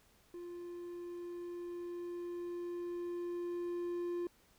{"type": "tone with level ramp", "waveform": "triangle", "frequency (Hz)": 349.2, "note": "F4", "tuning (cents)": 0, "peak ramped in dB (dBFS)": [-42, -33], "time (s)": [0.34, 4.27], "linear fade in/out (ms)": 2, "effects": ["pink hiss -68 dBFS RMS until 4.58 s"]}